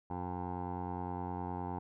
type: tone with low-pass filter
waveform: 15% pulse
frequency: 89.8 Hz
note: F2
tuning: 49 cents sharp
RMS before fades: -39 dBFS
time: 0.1-1.79 s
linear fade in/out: 5 ms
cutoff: 850 Hz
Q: 4.3
effects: none